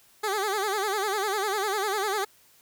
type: tone with vibrato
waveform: 15% pulse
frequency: 407 Hz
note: G#4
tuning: 35 cents flat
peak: -19 dBFS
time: 0.23-2.25 s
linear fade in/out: 10 ms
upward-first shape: sine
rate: 10 Hz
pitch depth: 120 cents each way
effects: white hiss -59 dBFS RMS until 2.61 s